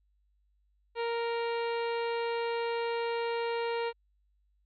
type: harmonic tone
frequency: 466.2 Hz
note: A#4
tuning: in tune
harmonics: 1 / 2 / 3 / 4 / 5 / 6 / 7 / 8 / 9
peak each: -31 / -36 / -44 / -45 / -44 / -46 / -53 / -52 / -50 dBFS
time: 0.95-3.93 s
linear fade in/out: 50 ms
effects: added 50 Hz sine -68 dBFS peak until 4.65 s

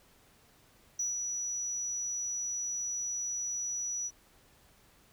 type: tone with ADSR envelope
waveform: sine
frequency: 5880 Hz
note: F#8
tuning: 12 cents flat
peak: -28 dBFS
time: 0.99-4.11 s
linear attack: 6 ms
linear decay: 150 ms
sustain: -4 dB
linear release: 47 ms
effects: tanh soft clip ceiling -26 dBFS + pink hiss -63 dBFS RMS until 5.12 s

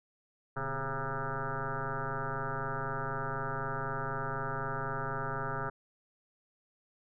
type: tone with frequency modulation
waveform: sine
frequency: 677 Hz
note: E5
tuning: 46 cents sharp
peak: -32 dBFS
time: 0.56-5.7 s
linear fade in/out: 10 ms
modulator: 133 Hz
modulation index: 6.3
effects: none

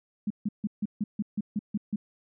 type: tone bursts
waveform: sine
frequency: 208.5 Hz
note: G#3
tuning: 7 cents sharp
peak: -25 dBFS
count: 10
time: 0.27-1.96 s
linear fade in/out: 5 ms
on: 34 ms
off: 150 ms
effects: none

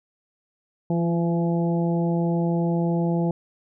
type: harmonic tone with a mistuned harmonic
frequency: 169.2 Hz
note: E3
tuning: 45 cents sharp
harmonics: 1 / 2 / 3 / 4 / 5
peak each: -21 / -27 / -31 / -33 / -35 dBFS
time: 0.9-3.31 s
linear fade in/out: 2 ms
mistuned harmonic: 2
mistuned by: +16 cents
effects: none

